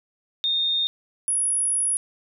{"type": "tone pair in turn", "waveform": "sine", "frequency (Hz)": [3666, 10327], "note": ["A#7", "E9"], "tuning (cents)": [-30, -37], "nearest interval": "octave + tritone", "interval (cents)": 1793, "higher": "second", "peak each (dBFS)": -20, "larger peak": "neither", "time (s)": [[0.44, 0.87], [1.28, 1.97]], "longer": "second", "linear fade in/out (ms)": 0, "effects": []}